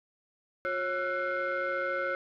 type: tone cluster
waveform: sine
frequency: 358 / 545 / 1348 / 1482 / 2127 Hz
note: F4 / C#5 / E6 / F#6 / C7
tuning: +43 / -29 / +38 / +2 / +28 cents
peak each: -39 / -31 / -34 / -33 / -39 dBFS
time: 0.65-2.15 s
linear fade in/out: 0 ms
effects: tanh soft clip ceiling -23 dBFS